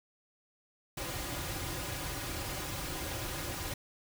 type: noise with comb filter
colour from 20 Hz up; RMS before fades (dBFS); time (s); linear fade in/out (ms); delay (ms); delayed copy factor
pink; -38; 0.97-3.74; 5; 4.5; -0.65
effects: none